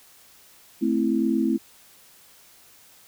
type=chord; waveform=sine; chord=A minor; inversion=none; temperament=equal; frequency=220 / 261.6 / 329.6 Hz; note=A3 / C4 / E4; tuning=0 / 0 / 0 cents; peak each=-24 dBFS; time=0.81-1.58 s; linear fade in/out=20 ms; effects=white hiss -53 dBFS RMS until 3.07 s